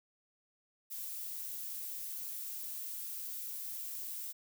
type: noise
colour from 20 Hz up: violet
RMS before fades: -42 dBFS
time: 0.9-4.33 s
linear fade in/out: 20 ms
effects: none